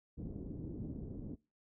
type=low-pass noise; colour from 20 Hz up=white; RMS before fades=-44 dBFS; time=0.17-1.36 s; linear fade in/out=20 ms; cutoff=320 Hz; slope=24 dB/octave; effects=noise-tail reverb RT60 0.3 s tail -23 dB re dry